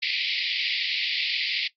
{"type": "band-pass noise", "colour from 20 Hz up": "pink", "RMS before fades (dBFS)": -27, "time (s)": [0.02, 1.68], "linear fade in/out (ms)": 10, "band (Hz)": [2000, 4900], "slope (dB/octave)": 96, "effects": ["noise-tail reverb RT60 0.1 s tail -17 dB re dry", "AAC 64 kbps"]}